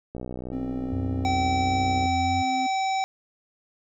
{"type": "click train", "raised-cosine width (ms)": 2, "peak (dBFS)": -21, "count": 120, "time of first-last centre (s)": [0.15, 2.057], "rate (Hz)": 62.4}
{"type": "tone with pitch glide", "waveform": "triangle", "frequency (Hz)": [264, 261.7], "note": ["C4", "C4"], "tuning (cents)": [16, 0], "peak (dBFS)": -27, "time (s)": [0.52, 2.67], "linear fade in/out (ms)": 10, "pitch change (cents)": -16, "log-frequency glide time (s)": [1.76, 1.93]}
{"type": "tone with vibrato", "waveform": "sine", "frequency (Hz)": 90.4, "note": "F#2", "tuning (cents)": -40, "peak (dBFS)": -27, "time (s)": [0.91, 2.43], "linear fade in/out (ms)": 20, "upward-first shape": "triangle", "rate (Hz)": 1.4, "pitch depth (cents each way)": 89}
{"type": "harmonic tone", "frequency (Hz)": 768, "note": "G5", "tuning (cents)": -36, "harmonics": [1, 3, 5, 7, 9], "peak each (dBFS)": [-23, -33, -37, -40, -42], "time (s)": [1.25, 3.04], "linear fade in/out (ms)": 0}
{"effects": []}